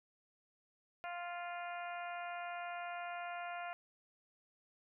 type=harmonic tone; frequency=349.2 Hz; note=F4; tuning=in tune; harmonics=2 / 3 / 4 / 5 / 6 / 7 / 8; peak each=-43 / -51 / -48 / -54 / -54 / -53 / -57 dBFS; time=1.04-3.73 s; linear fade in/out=0 ms; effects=none